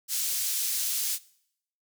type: high-pass noise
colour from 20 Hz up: pink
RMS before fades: -29 dBFS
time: 0.08-1.19 s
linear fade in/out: 50 ms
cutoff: 5600 Hz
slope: 12 dB/octave
effects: noise-tail reverb RT60 0.7 s tail -21 dB re dry